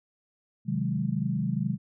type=chord; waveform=sine; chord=Ab dominant seventh; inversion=first; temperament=equal; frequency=130.81 / 155.56 / 185 / 207.7 Hz; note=C3 / Eb3 / Gb3 / Ab3; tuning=0 / 0 / 0 / 0 cents; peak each=-31 dBFS; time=0.65-1.78 s; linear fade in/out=50 ms; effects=none